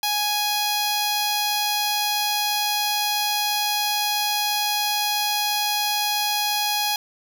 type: tone with notch filter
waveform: 10% pulse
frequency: 831 Hz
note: G#5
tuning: 1 cent sharp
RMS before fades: -23 dBFS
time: 0.03-6.96 s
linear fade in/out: 2 ms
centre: 1900 Hz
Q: 1.2
effects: none